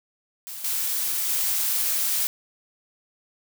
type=noise with level steps; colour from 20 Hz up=blue; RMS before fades=-36 / -26 / -24 dBFS; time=0.47-2.27 s; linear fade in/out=0 ms; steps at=0.64 / 1.29 s; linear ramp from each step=5 ms; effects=none